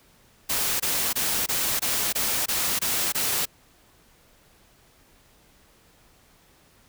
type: noise bursts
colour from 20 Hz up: white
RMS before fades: -25 dBFS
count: 9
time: 0.49-3.456 s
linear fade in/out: 10 ms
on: 310 ms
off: 22 ms
effects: pink hiss -58 dBFS RMS until 6.88 s